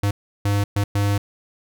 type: tone bursts at uneven times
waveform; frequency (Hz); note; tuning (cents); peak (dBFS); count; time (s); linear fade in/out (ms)
square; 101.3; G#2; -43; -18; 4; 0.03-0.11 / 0.45-0.64 / 0.76-0.84 / 0.95-1.18; 5
effects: none